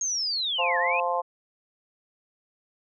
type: linear two-way sweep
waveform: sine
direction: down then up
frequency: 6580 to 1688 to 2624 Hz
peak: -25 dBFS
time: 0.01-1 s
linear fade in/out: 2 ms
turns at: 0.78 s
type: harmonic tone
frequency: 174.61 Hz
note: F3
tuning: in tune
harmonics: 3 / 4 / 5 / 6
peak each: -29 / -29 / -29 / -29 dBFS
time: 0.58-1.22 s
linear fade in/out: 20 ms
effects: none